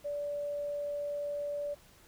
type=tone; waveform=sine; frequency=580 Hz; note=D5; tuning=22 cents flat; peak=-33 dBFS; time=0.04-1.75 s; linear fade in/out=20 ms; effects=pink hiss -60 dBFS RMS until 2.07 s